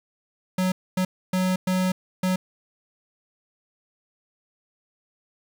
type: tone bursts at uneven times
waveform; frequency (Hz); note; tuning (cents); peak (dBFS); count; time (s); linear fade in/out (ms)
square; 185; F#3; 0; -21; 5; 0.58-0.72 / 0.97-1.05 / 1.33-1.56 / 1.67-1.92 / 2.23-2.36; 5
effects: 9-bit